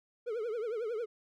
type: tone with vibrato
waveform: triangle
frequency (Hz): 452.9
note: A#4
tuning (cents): -50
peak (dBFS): -31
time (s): 0.26-1.06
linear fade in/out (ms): 20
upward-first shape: triangle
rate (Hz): 11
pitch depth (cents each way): 170
effects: none